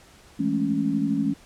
sine chord, A major seventh, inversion second, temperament equal, 164.81 / 207.7 / 220 / 277.2 Hz, E3 / G#3 / A3 / C#4, 0 / 0 / 0 / 0 cents, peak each -30 / -27 / -28 / -24 dBFS, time 0.39-1.34 s, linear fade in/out 10 ms, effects pink hiss -52 dBFS RMS until 1.45 s + low-pass 10000 Hz 12 dB/octave

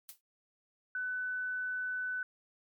blue noise with exponential decay, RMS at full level -43 dBFS, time 0.09-0.21 s, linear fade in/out 0 ms, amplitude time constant 24 ms
sine tone, 1500 Hz, F#6, 23 cents sharp, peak -33 dBFS, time 0.95-2.23 s, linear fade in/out 2 ms
effects MP3 96 kbps

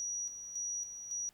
sine tone with tremolo, 5800 Hz, F#8, 35 cents flat, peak -35 dBFS, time 0-1.29 s, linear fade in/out 0 ms, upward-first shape square, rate 1.8 Hz, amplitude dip 60%, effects pink hiss -68 dBFS RMS until 1.33 s

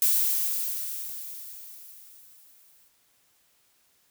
violet noise with exponential decay, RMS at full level -21 dBFS, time 0.02-2.88 s, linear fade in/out 1 ms, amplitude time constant 620 ms, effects white hiss -66 dBFS RMS until 4.1 s

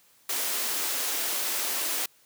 white high-pass noise, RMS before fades -29 dBFS, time 0.29-2.06 s, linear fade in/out 5 ms, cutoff 270 Hz, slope 24 dB/octave, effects white hiss -61 dBFS RMS until 2.25 s + high-pass 80 Hz 12 dB/octave

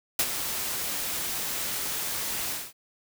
white noise with ADSR envelope, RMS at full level -22 dBFS, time 0.19-2.73 s, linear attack 3 ms, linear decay 56 ms, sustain -9 dB, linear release 220 ms, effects none

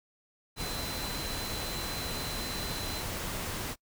sine tone in noise, 4048 Hz, B7, 42 cents sharp, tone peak -40 dBFS, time 0.56-3.05 s, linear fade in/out 50 ms, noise pink, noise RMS -36 dBFS, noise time 0.56-3.76 s, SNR -7 dB, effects noise-tail reverb RT60 0.1 s tail -24 dB re dry

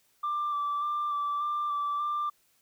sine tone with vibrato, 1174.7 Hz, D6, in tune, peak -26 dBFS, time 0.23-2.3 s, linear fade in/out 10 ms, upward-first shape square, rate 1.7 Hz, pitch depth 17 cents each way, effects tanh soft clip ceiling -25 dBFS + white hiss -68 dBFS RMS until 2.61 s

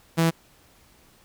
sawtooth tone, 164.81 Hz, E3, in tune, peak -14 dBFS, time 0.17-0.31 s, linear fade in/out 20 ms, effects pink hiss -57 dBFS RMS until 1.24 s

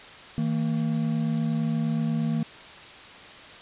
triangle tone pair together, 159.6 / 228.1 Hz, D#3 / A#3, +44 / -37 cents, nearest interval tritone, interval 619 cents, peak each -24 dBFS, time 0.38-2.43 s, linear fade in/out 0 ms, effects white hiss -44 dBFS RMS until 3.61 s + resampled to 8000 Hz

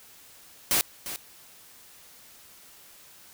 white noise with echo, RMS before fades -23 dBFS, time 0.71-0.81 s, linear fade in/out 0 ms, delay 350 ms, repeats 1, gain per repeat -12 dB, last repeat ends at 1.16 s, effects white hiss -52 dBFS RMS until 3.33 s

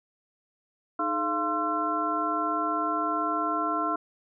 sine tone cluster, 308.7 / 424.4 / 690 / 1049 / 1350 Hz, D#4 / G#4 / F5 / C6 / E6, -14 / +38 / -21 / +4 / +41 cents, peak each -32 / -38 / -32 / -30 / -29 dBFS, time 0.99-3.96 s, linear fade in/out 5 ms, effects none

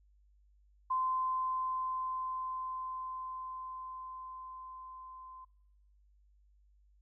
sine tone with level ramp, 1034 Hz, C6, 21 cents flat, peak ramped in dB -29 to -48 dBFS, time 0.9-5.45 s, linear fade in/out 10 ms, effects noise-tail reverb RT60 0.8 s tail -23 dB re dry + added 50 Hz sine -63 dBFS peak until 7.01 s

